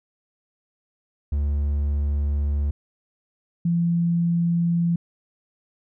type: tone pair in turn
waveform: triangle / sine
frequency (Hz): 72.2 / 170.34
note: D2 / F3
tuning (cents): -29 / -43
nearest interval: octave + minor third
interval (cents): 1486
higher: second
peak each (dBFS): -18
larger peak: neither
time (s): 1.32-2.71 / 3.65-4.96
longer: first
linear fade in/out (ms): 5
effects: none